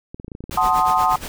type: clicks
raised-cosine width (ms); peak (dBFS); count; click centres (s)
3; -20; 9; 0.145 / 0.199 / 0.246 / 0.281 / 0.318 / 0.351 / 0.406 / 0.44 / 0.495
type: noise with tremolo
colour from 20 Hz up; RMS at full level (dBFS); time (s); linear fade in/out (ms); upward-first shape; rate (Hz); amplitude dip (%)
pink; -29; 0.51-1.28; 0; sine; 8.4; 80
type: chord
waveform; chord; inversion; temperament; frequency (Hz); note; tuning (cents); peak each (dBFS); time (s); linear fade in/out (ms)
sine; F# diminished seventh; none; equal; 740 / 880 / 1046.5 / 1244.5; F#5 / A5 / C6 / Eb6; 0 / 0 / 0 / 0; -20; 0.57-1.16; 5
effects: none